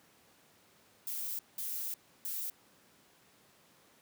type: noise bursts at uneven times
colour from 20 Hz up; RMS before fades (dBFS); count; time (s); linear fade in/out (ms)
violet; -38; 3; 1.07-1.39 / 1.58-1.94 / 2.25-2.5; 2
effects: pink hiss -64 dBFS RMS until 4.01 s + high-pass 150 Hz 12 dB/octave